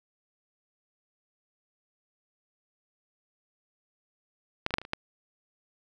clicks, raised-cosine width 0.3 ms, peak -10 / -22 / -8 / -14 / -27 / -27 / -12 dBFS, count 7, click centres 4.664 / 4.707 / 4.74 / 4.784 / 4.816 / 4.851 / 4.934 s, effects none

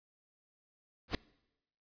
pink noise with exponential growth, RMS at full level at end -27 dBFS, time 1.08-1.15 s, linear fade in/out 2 ms, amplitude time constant 15 ms, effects noise-tail reverb RT60 0.9 s tail -23 dB re dry + resampled to 11025 Hz

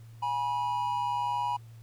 triangle tone pair together, 830 / 970.9 Hz, G#5 / B5, -1 / -30 cents, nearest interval minor third, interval 271 cents, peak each -31 / -27 dBFS, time 0.22-1.57 s, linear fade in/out 10 ms, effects added 114 Hz sine -46 dBFS peak until 1.82 s + pink hiss -63 dBFS RMS until 1.82 s

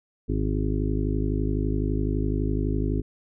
harmonic tone, 51.91 Hz, G#1, in tune, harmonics 1 / 2 / 3 / 5 / 6 / 7 / 8, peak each -26 / -29 / -32 / -30 / -33 / -34 / -35 dBFS, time 0.28-3.02 s, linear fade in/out 20 ms, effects none

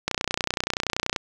click train, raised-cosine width 0.2 ms, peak -6 dBFS, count 34, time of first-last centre 0.08-1.162 s, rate 30.5 Hz, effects none

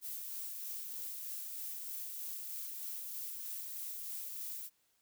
violet noise with tremolo, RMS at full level -42 dBFS, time 0.01-4.7 s, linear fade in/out 50 ms, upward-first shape sine, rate 3.2 Hz, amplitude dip 25%, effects white hiss -75 dBFS RMS until 5.01 s

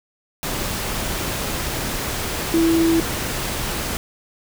sine tone in noise, 329.6 Hz, E4, in tune, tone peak -14 dBFS, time 2.54-3 s, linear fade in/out 0 ms, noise pink, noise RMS -25 dBFS, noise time 0.43-3.97 s, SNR +8 dB, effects none

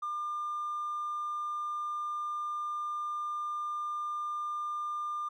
sine tone with hard clipping, 1200 Hz, D6, 37 cents sharp, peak -33 dBFS, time 0.02-5.29 s, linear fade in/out 10 ms, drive 1 dB, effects none

